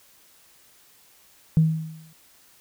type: tone with exponential decay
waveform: sine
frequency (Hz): 159.3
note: D#3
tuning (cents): +41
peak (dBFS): -11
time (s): 1.57-2.13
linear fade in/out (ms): 0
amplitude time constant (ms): 120
effects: tanh soft clip ceiling -8 dBFS + white hiss -56 dBFS RMS until 2.6 s